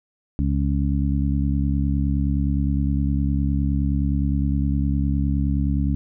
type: harmonic tone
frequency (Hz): 69.7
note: C#2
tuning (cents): +10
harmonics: 1 / 2 / 3 / 4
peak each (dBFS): -21 / -24 / -26 / -27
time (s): 0.39-5.95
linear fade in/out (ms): 0
effects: none